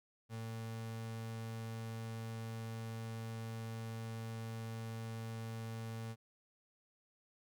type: tone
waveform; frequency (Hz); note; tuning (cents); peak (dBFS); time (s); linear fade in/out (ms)
35% pulse; 113; A2; +47; -40; 0.29-6.16; 50
effects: none